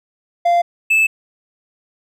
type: tone pair in turn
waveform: triangle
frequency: 693 / 2623 Hz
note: F5 / E7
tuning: -14 / -9 cents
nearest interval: octave + major seventh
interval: 2305 cents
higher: second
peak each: -9 dBFS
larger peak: neither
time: 0.45-0.62 / 0.9-1.07 s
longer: neither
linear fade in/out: 10 ms
effects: none